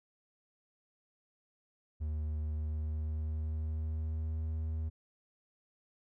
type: tone with pitch glide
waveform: triangle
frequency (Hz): 76.6 to 79.21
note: D#2 to D#2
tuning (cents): -27 to +32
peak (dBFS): -31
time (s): 2-4.9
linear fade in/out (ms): 20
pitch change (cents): +59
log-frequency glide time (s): 2.47-4.42
effects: none